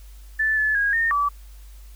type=tone with pitch steps; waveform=sine; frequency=1753 / 1728 / 1640 / 1828 / 1152 Hz; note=A6 / A6 / G#6 / A#6 / D6; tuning=-7 / -32 / -22 / -34 / -34 cents; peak=-18 dBFS; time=0.39-1.29 s; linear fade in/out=10 ms; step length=180 ms; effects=added 50 Hz sine -40 dBFS peak until 1.95 s + white hiss -55 dBFS RMS until 1.95 s